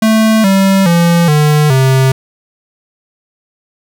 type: tone with pitch steps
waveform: square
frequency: 220 / 193.75 / 170.63 / 150.26 / 132.33 Hz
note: A3 / G3 / F3 / D3 / C3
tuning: 0 / -20 / -40 / +40 / +20 cents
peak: -7 dBFS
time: 0.02-2.12 s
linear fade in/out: 5 ms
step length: 420 ms
effects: none